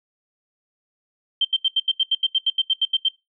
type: tone bursts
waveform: sine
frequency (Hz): 3136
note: G7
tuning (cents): 0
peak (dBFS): -15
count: 15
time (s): 1.41-3.086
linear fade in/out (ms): 5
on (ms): 38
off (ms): 79
effects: noise-tail reverb RT60 0.2 s tail -21 dB re dry